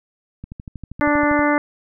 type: click train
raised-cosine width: 5 ms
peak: -20 dBFS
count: 13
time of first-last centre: 0.44-1.392 s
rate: 12.6 Hz
type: harmonic tone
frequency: 293.7 Hz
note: D4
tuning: in tune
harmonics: 1 / 2 / 3 / 4 / 5 / 6 / 7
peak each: -18 / -21 / -23 / -24 / -25 / -26 / -26 dBFS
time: 1.01-1.58 s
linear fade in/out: 0 ms
effects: none